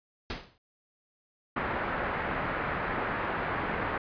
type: noise with exponential decay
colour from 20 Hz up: pink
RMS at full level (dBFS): -31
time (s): 0.3-0.58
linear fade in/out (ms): 1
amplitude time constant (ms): 60
type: low-pass noise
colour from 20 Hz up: white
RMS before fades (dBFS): -32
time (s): 1.56-3.98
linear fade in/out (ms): 5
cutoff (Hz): 1800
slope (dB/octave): 24
effects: resampled to 11025 Hz